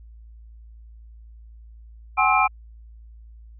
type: tone cluster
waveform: sine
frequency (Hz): 754 / 831 / 1060 / 1295 / 2386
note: F#5 / G#5 / C6 / E6 / D7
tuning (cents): +32 / +1 / +22 / -31 / +27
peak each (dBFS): -22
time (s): 2.17-2.48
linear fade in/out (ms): 20
effects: added 56 Hz sine -42 dBFS peak until 3.59 s